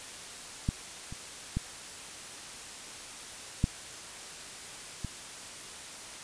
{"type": "clicks", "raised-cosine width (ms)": 5, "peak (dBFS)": [-15, -28, -17, -12, -22], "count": 5, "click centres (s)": [0.689, 1.125, 1.57, 3.641, 5.047], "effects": ["white hiss -44 dBFS RMS until 6.23 s", "resampled to 22050 Hz"]}